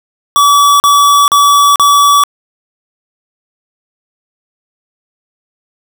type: tone bursts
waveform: square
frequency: 1145 Hz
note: D6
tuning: 44 cents flat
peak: -5 dBFS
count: 4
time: 0.36-2.237 s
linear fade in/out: 0 ms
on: 440 ms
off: 39 ms
effects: none

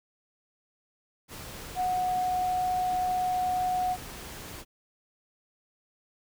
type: tone in noise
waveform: sine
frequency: 733 Hz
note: F#5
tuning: 16 cents flat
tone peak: -25 dBFS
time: 1.75-3.97 s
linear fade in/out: 50 ms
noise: pink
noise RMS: -42 dBFS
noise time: 1.28-4.65 s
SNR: +14 dB
effects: none

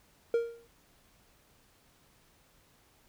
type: tone with exponential decay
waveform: triangle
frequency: 466.2 Hz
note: A#4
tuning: in tune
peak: -20 dBFS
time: 0.34-0.67 s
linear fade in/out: 2 ms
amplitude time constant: 70 ms
effects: pink hiss -65 dBFS RMS until 3.08 s

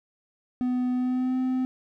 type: tone with pitch glide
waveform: triangle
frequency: 250 to 257 Hz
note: B3 to C4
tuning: +21 to -31 cents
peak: -21 dBFS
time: 0.61-1.65 s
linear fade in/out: 0 ms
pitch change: +48 cents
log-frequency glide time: 0.92-1.37 s
effects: none

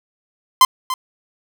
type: tone with echo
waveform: 45% pulse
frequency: 1036 Hz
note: C6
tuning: 17 cents flat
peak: -6 dBFS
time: 0.61-0.65 s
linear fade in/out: 2 ms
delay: 290 ms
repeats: 1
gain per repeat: -13 dB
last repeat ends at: 0.94 s
effects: none

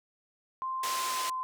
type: tone with pitch glide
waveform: sine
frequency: 1046.5 to 1032.7 Hz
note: C6 to C6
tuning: 0 to -23 cents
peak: -31 dBFS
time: 0.62-1.43 s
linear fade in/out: 0 ms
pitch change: -23 cents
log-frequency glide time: 0.9-1.19 s
type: band-pass noise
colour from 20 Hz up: white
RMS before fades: -36 dBFS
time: 0.83-1.3 s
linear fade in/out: 5 ms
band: 400 to 7900 Hz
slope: 12 dB/octave
effects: none

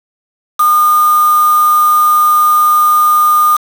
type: tone with quantisation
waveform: sine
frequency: 1217 Hz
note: D#6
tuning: 39 cents flat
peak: -6 dBFS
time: 0.59-3.57 s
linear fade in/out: 10 ms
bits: 3
effects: none

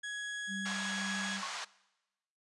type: tone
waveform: 35% pulse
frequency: 1670 Hz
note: G#6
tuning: 9 cents sharp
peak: -36 dBFS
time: 0.03-1.37 s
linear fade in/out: 10 ms
type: tone with tremolo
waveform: sine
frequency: 195.4 Hz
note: G3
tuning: 5 cents flat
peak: -39 dBFS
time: 0.47-1.43 s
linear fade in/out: 50 ms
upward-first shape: sine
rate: 2 Hz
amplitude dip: 25%
type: band-pass noise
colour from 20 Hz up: pink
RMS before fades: -41 dBFS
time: 0.65-1.65 s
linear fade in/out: 10 ms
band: 770 to 7100 Hz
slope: 24 dB/octave
type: tone with exponential decay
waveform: sine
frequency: 1093 Hz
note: C#6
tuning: 25 cents flat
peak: -33 dBFS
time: 1.43-1.54 s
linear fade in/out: 1 ms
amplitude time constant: 23 ms
effects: noise-tail reverb RT60 1.0 s tail -21 dB re dry + resampled to 24000 Hz

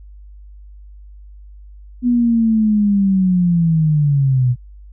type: linear sweep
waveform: sine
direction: down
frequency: 246.9 to 120.9 Hz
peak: -11 dBFS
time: 2.02-4.56 s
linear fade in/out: 50 ms
effects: added 50 Hz sine -36 dBFS peak until 4.92 s

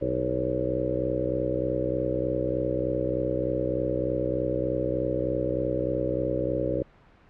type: harmonic tone with a mistuned harmonic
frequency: 63.3 Hz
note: B1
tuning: 43 cents sharp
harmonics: 1 / 2 / 3 / 4 / 5 / 6 / 7 / 8 / 9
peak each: -37 / -34 / -40 / -40 / -31 / -34 / -33 / -32 / -30 dBFS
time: 0.01-6.83 s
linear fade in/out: 10 ms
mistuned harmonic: 9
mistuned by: -42 cents
effects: pink hiss -56 dBFS RMS until 7.29 s + low-pass 2000 Hz 12 dB/octave

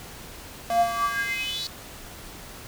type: tone with high-pass filter sweep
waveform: square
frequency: 230.5 Hz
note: A#3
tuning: 19 cents flat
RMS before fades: -26 dBFS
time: 0.7-1.67 s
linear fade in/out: 2 ms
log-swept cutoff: 560 to 4400 Hz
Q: 8.6
effects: pink hiss -42 dBFS RMS until 2.67 s

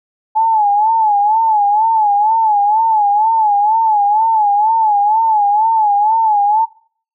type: tone with vibrato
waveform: sine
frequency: 856 Hz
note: A5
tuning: 48 cents flat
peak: -9 dBFS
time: 0.35-6.66 s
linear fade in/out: 20 ms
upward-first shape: sine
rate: 2.1 Hz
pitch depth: 98 cents each way
effects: noise-tail reverb RT60 0.5 s tail -22 dB re dry

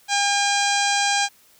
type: harmonic tone with a mistuned harmonic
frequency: 806 Hz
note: G5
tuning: 48 cents sharp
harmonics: 1 / 2 / 3 / 4 / 5 / 6 / 7 / 8 / 9 / 10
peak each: -22 / -25 / -27 / -28 / -29 / -30 / -30 / -31 / -32 / -32 dBFS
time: 0.08-1.29 s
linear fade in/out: 50 ms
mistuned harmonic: 8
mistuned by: -19 cents
effects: white hiss -55 dBFS RMS until 1.59 s

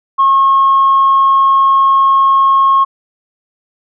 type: tone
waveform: sine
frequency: 1085 Hz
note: C#6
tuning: 37 cents flat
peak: -5 dBFS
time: 0.18-2.85 s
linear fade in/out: 20 ms
effects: tanh soft clip ceiling -2 dBFS

